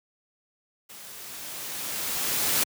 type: noise with level ramp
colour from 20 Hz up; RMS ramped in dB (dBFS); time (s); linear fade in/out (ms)
white; -45 to -23; 0.89-2.64; 10
effects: high-pass 100 Hz 12 dB/octave